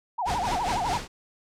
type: tone with vibrato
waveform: sine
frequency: 830.6 Hz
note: G#5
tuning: in tune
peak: -25 dBFS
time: 0.18-0.98 s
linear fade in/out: 10 ms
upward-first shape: sine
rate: 12 Hz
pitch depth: 290 cents each way
type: noise with tremolo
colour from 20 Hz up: pink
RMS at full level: -29 dBFS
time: 0.25-1.08 s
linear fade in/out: 50 ms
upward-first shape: sine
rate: 4.8 Hz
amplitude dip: 60%
effects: low-pass 7000 Hz 12 dB/octave